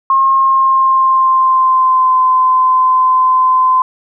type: tone with pitch glide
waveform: sine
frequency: 1073 to 1029.3 Hz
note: C6 to C6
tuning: +43 to -29 cents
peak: -7 dBFS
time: 0.1-3.82 s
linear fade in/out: 2 ms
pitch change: -72 cents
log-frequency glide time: 0.34-2.18 s
effects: none